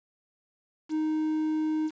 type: tone with quantisation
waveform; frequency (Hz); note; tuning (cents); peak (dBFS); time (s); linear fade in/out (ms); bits
triangle; 311.1; D#4; 0; -23; 0.89-1.91; 50; 8
effects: resampled to 16000 Hz